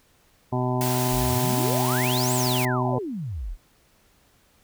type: harmonic tone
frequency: 125.6 Hz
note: B2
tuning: 30 cents sharp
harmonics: 1 / 2 / 3 / 5 / 6 / 7 / 8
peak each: -25 / -28 / -30 / -32 / -33 / -33 / -34 dBFS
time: 0.52-2.99 s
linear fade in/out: 10 ms
type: high-pass noise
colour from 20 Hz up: white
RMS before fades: -30 dBFS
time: 0.81-2.65 s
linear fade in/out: 0 ms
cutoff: 390 Hz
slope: 12 dB/octave
type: exponential two-way sweep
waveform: sine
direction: up then down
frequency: 31.72 to 8440 to 31.72 Hz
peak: -28 dBFS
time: 1.1-3.57 s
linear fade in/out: 50 ms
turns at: 2.34 s
effects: pink hiss -61 dBFS RMS until 4.63 s